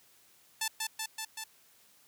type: tone with echo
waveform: 5% pulse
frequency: 880 Hz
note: A5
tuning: in tune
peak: -18 dBFS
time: 0.61-0.68 s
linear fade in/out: 5 ms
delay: 190 ms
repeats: 4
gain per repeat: -2 dB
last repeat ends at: 1.44 s
effects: white hiss -63 dBFS RMS until 2.07 s + high-pass 60 Hz 12 dB/octave